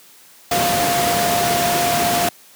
sine tone in noise, 698.5 Hz, F5, in tune, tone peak -18 dBFS, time 0.51-2.29 s, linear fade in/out 5 ms, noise pink, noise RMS -19 dBFS, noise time 0.51-2.29 s, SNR -2 dB, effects white hiss -47 dBFS RMS until 2.55 s + high-pass 150 Hz 12 dB/octave

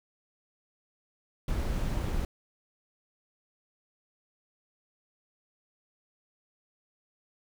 brown noise, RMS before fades -30 dBFS, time 1.48-2.25 s, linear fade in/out 2 ms, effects none

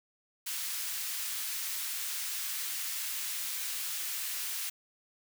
white high-pass noise, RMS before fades -36 dBFS, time 0.46-4.7 s, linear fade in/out 10 ms, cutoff 1600 Hz, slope 12 dB/octave, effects none

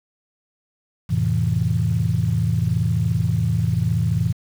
sine chord, F major seventh, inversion none, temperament equal, 87.31 / 110 / 130.81 / 164.81 Hz, F2 / A2 / C3 / E3, 0 / 0 / 0 / 0 cents, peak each -25 / -20 / -24 / -22 dBFS, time 1.09-4.33 s, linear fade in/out 20 ms, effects tanh soft clip ceiling -8 dBFS + 7-bit

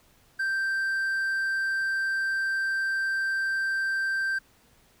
triangle tone, 1568 Hz, G6, in tune, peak -23 dBFS, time 0.39-4.39 s, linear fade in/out 10 ms, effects pink hiss -61 dBFS RMS until 5 s

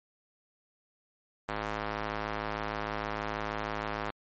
square tone with band-pass filter, 53.2 Hz, G#1, 42 cents sharp, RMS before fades -35 dBFS, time 1.48-4.11 s, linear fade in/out 10 ms, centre 1200 Hz, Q 0.89, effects MP3 32 kbps

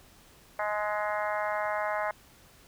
harmonic tone with a mistuned harmonic, 210 Hz, G#3, 19 cents sharp, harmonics 3 / 4 / 5 / 6 / 7 / 8 / 9 / 10, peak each -32 / -34 / -36 / -38 / -39 / -40 / -41 / -42 dBFS, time 0.59-2.11 s, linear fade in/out 2 ms, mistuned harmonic 5, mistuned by -16 cents, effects pink hiss -57 dBFS RMS until 2.67 s

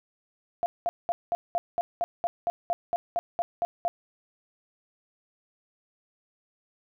sine tone bursts, 692 Hz, F5, 16 cents flat, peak -23 dBFS, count 15, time 0.63-3.88 s, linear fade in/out 0 ms, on 30 ms, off 200 ms, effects none

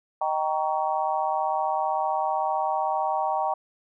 sine chord, Eb dominant seventh, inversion none, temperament just, 622.3 / 777.8 / 933.4 / 1120.1 Hz, Eb5 / G5 / Bb5 / Db6, 0 / -14 / +2 / +18 cents, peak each -30 / -26 / -28 / -32 dBFS, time 0.21-3.54 s, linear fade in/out 5 ms, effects none

